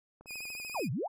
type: click train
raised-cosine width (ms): 1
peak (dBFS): -39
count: 13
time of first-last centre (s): 0.21-0.795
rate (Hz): 20.5
type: tone with vibrato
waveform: sawtooth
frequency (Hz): 2489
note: D#7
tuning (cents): 0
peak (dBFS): -36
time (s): 0.26-0.89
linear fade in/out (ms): 50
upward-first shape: triangle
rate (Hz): 13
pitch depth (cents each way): 62
type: exponential two-way sweep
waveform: sine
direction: down then up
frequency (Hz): 1260 to 111.4 to 963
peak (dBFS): -31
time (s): 0.74-1.08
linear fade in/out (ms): 20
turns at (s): 0.91
effects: none

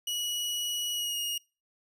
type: tone with pitch glide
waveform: sawtooth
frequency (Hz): 2919 to 2866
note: F#7 to F7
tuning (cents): -24 to +44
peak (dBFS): -27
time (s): 0.07-1.38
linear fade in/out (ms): 5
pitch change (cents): -32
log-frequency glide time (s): 0.93-1.18
effects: noise-tail reverb RT60 0.3 s tail -24 dB re dry

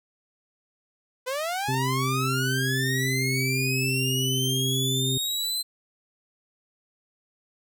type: linear sweep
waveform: sawtooth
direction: up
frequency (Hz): 492.7 to 4099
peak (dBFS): -23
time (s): 1.26-5.63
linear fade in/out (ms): 20
type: harmonic tone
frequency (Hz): 131.2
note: C3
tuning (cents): +5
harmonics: 1 / 2 / 3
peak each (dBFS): -26 / -32 / -33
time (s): 1.68-5.18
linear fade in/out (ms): 5
effects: none

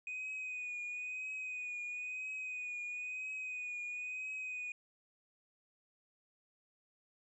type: tone with vibrato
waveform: triangle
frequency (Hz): 2489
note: D#7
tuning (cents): 0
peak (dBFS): -37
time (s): 0.07-4.72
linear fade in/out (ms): 2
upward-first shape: triangle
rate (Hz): 1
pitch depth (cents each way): 40
effects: tanh soft clip ceiling -34 dBFS + resampled to 24000 Hz

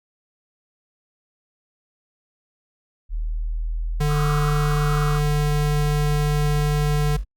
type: linear sweep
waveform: sine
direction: up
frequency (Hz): 38.88 to 47.19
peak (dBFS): -22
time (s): 3.09-7.25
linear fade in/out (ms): 50
type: tone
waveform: square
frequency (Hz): 147.9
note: D3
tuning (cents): +13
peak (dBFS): -20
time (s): 4-7.17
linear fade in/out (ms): 10
type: band-pass noise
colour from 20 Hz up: white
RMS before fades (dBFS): -31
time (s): 4.08-5.21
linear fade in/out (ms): 50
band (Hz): 1100 to 1400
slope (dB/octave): 96
effects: Opus 48 kbps

